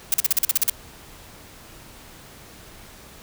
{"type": "noise bursts", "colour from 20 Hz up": "blue", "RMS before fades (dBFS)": -18, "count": 10, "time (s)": [0.12, 0.698], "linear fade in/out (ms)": 2, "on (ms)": 20, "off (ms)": 42, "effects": ["pink hiss -45 dBFS RMS until 3.22 s"]}